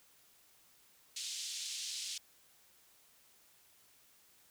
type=band-pass noise; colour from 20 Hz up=pink; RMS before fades=-42 dBFS; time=1.16-2.18 s; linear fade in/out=5 ms; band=3300 to 8100 Hz; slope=24 dB/octave; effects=white hiss -66 dBFS RMS until 4.5 s